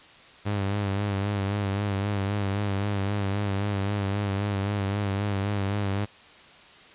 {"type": "tone with vibrato", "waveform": "sawtooth", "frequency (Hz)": 100.3, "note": "G2", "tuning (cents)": 40, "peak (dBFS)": -21, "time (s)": [0.45, 6.06], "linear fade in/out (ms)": 20, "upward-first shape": "sine", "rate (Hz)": 3.8, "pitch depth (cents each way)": 52, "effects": ["white hiss -50 dBFS RMS until 6.94 s", "resampled to 8000 Hz"]}